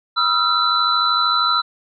sine tone cluster, 969 / 1269 / 1362 / 3992 Hz, B5 / D#6 / F6 / B7, -33 / +34 / -44 / +18 cents, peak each -27 / -21 / -18 / -19 dBFS, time 0.16-1.62 s, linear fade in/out 20 ms, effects none

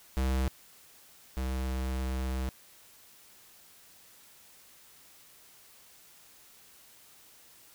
square tone pair in turn, 65.41 / 64.88 Hz, C2 / C2, 0 / -14 cents, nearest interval unison, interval 14 cents, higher first, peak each -27 / -31 dBFS, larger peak first, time 0.17-0.48 / 1.37-2.49 s, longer second, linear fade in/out 0 ms, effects white hiss -57 dBFS RMS until 7.74 s

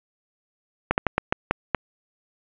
slowing click train, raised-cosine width 0.5 ms, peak -4 dBFS, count 7, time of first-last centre 0.91-1.747 s, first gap 69 ms, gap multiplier 1.28, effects resampled to 8000 Hz + 7-bit

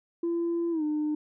sine tone with pitch glide, 339.3 to 302.3 Hz, F4 to D#4, -50 to -50 cents, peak -24 dBFS, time 0.23-1.15 s, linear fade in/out 5 ms, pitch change -200 cents, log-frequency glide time 0.71-0.83 s, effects tanh soft clip ceiling -23 dBFS

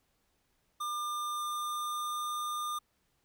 square tone with pitch glide, 1200 to 1207 Hz, D6 to D6, +37 to +47 cents, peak -34 dBFS, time 0.8-2.79 s, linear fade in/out 10 ms, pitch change +10 cents, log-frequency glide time 1.33-2.33 s, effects pink hiss -75 dBFS RMS until 3.24 s

